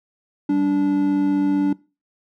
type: tone pair together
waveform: triangle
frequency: 194.5 / 290 Hz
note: G3 / D4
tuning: -13 / -22 cents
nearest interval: perfect fifth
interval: 691 cents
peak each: -23 / -14 dBFS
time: 0.49-1.73 s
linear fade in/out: 5 ms
effects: noise-tail reverb RT60 0.3 s tail -21 dB re dry